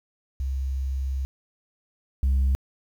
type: tone pair in turn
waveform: sine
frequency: 66.7 / 66.7 Hz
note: C2 / C2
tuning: +34 / +34 cents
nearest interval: unison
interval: 0 cents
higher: neither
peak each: -24 / -16 dBFS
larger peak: second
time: 0.4-1.25 / 2.23-2.55 s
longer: first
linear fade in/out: 0 ms
effects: tanh soft clip ceiling -17 dBFS + 9-bit